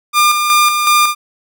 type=tone with tremolo; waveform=sawtooth; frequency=1202 Hz; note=D6; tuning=40 cents sharp; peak=-4 dBFS; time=0.13-1.15 s; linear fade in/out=50 ms; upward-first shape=square; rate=2.7 Hz; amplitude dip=45%; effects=none